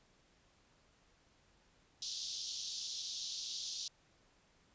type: band-pass noise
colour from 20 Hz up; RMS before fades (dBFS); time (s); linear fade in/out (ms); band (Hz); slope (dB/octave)
white; -43; 2.02-3.88; 2; 3400 to 6200; 48
effects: pink hiss -70 dBFS RMS until 4.74 s + resampled to 16000 Hz